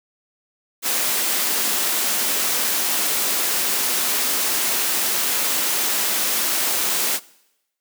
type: high-pass noise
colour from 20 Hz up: white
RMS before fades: -21 dBFS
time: 0.82-7.2 s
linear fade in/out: 50 ms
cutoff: 200 Hz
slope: 24 dB/octave
effects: noise-tail reverb RT60 0.9 s tail -22 dB re dry